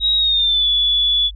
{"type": "tone with pitch glide", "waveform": "sine", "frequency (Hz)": [3808, 3432], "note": ["A#7", "A7"], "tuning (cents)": [36, -44], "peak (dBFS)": -13, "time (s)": [0, 1.31], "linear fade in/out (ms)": 50, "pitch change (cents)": -180, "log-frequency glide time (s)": [0.16, 0.68], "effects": ["added 50 Hz sine -31 dBFS peak until 1.35 s"]}